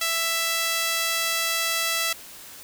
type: tone with high-pass filter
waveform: sawtooth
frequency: 662 Hz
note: E5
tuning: 7 cents sharp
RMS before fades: -25 dBFS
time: 0.01-2.13 s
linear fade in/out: 5 ms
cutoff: 2000 Hz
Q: 0.68
effects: white hiss -43 dBFS RMS until 2.63 s